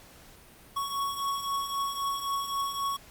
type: beating tone pair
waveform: square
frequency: 1108.7 / 1112.5 Hz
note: C#6 / C#6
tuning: 0 / +6 cents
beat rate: 3.8 Hz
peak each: -37 / -31 dBFS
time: 0.76-2.97 s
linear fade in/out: 10 ms
effects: pink hiss -53 dBFS RMS until 3.1 s + Opus 48 kbps